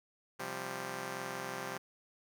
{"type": "chord", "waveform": "5% pulse", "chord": "C suspended fourth", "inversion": "none", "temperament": "just", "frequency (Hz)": [130.81, 174.42, 196.22], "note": ["C3", "F3", "G3"], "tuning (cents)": [0, -2, 2], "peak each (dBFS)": -33, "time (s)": [0.39, 1.78], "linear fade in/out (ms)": 10, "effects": []}